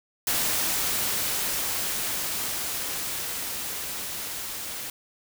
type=noise with level ramp; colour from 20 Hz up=white; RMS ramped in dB=-25 to -35 dBFS; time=0.27-4.9 s; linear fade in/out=2 ms; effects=none